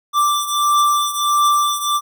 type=beating tone pair; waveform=square; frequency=1174.7 / 1176.2 Hz; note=D6 / D6; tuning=0 / +2 cents; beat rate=1.5 Hz; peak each=-16 / -20 dBFS; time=0.13-2.01 s; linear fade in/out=50 ms; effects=none